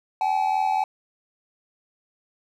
triangle tone pair together, 769 / 852.8 Hz, G5 / G#5, -33 / +46 cents, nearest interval major second, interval 179 cents, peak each -21 dBFS, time 0.21-0.84 s, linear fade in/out 2 ms, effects none

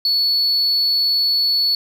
sine tone, 4421 Hz, C#8, 5 cents flat, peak -12 dBFS, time 0.05-1.75 s, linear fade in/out 2 ms, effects tanh soft clip ceiling -13 dBFS + 8-bit

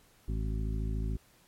harmonic tone with a mistuned harmonic, 53.8 Hz, A1, 38 cents flat, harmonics 1 / 2 / 3 / 4 / 5 / 7, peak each -31 / -37 / -41 / -43 / -45 / -48 dBFS, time 0.28-1.17 s, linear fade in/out 5 ms, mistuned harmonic 7, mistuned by -17 cents, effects pink hiss -63 dBFS RMS until 1.47 s + MP3 64 kbps

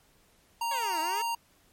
square tone, 930 Hz, A#5, 4 cents flat, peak -29 dBFS, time 0.61-1.35 s, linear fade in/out 5 ms
10% pulse exponential two-way sweep, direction down then up, 574 to 311.7 to 447.2 Hz, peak -27 dBFS, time 0.71-1.22 s, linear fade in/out 5 ms, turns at 1 s
effects pink hiss -64 dBFS RMS until 1.72 s + MP3 64 kbps

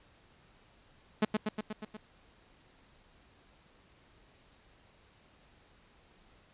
sawtooth tone with echo, 214.1 Hz, A3, 47 cents flat, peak -20 dBFS, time 1.22-1.25 s, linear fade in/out 5 ms, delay 120 ms, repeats 6, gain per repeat -3 dB, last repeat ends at 1.97 s, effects pink hiss -63 dBFS RMS until 6.53 s + resampled to 8000 Hz

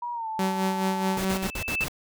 sine tone with pitch glide, 959 to 879.4 Hz, A#5 to A5, +49 to -1 cents, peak -29 dBFS, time 0.02-1.18 s, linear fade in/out 5 ms, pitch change -150 cents, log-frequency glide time 0.13-0.28 s
sawtooth tone with tremolo, 190.5 Hz, G3, 49 cents flat, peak -19 dBFS, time 0.39-1.47 s, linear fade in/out 2 ms, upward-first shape sine, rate 4.7 Hz, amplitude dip 50%
sine tone with exponential growth, 2637 Hz, E7, in tune, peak -22 dBFS, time 1.01-1.84 s, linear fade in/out 2 ms, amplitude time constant 180 ms
pink noise bursts, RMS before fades -32 dBFS, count 6, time 1.17-1.883 s, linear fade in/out 2 ms, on 78 ms, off 49 ms
effects none

